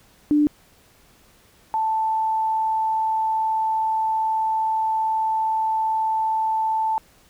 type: tone pair in turn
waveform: sine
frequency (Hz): 296.7 / 881.2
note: D4 / A5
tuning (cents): +18 / +2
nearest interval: octave + perfect fifth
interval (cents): 1884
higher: second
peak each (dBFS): -14 / -19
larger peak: first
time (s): 0.31-0.47 / 1.74-6.98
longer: second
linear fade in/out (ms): 0
effects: pink hiss -55 dBFS RMS until 7.29 s

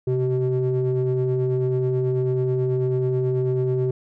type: ring-modulated tone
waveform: triangle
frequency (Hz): 125.7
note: B2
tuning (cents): +31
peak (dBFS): -14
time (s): 0.07-3.91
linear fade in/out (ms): 5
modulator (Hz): 256
effects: none

